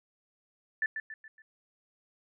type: tone with echo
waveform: sine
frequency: 1760 Hz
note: A6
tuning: in tune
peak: -26 dBFS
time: 0.82-0.86 s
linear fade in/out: 2 ms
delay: 140 ms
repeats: 4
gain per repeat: -7 dB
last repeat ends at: 1.42 s
effects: none